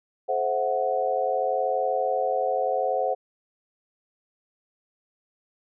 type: chord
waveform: sine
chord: F# half-diminished seventh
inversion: first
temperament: equal with one note detuned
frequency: 431.2 / 523.3 / 659.3 / 740 Hz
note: A4 / C5 / E5 / F#5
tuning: -35 / 0 / 0 / 0 cents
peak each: -31 / -26 / -30 / -26 dBFS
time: 0.28-3.15 s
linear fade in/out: 20 ms
effects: none